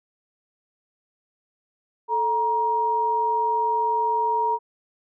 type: tone pair together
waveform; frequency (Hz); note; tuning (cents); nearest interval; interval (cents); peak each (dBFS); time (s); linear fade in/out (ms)
sine; 440 / 944.3; A4 / A#5; 0 / +22; octave + minor second; 1322; -28 / -20; 2.08-4.59; 50
effects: none